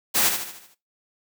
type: noise with echo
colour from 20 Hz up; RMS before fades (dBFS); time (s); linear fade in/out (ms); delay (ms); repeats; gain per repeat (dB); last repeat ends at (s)
white; -20; 0.14-0.3; 20; 75; 6; -6; 0.75
effects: noise-tail reverb RT60 0.2 s tail -17 dB re dry + high-pass 150 Hz 12 dB/octave